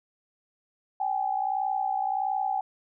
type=tone pair together; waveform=sine; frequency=772 / 833.5 Hz; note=G5 / G#5; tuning=-27 / +6 cents; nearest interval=minor second; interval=133 cents; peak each=-27 / -29 dBFS; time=1-2.61 s; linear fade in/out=5 ms; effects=none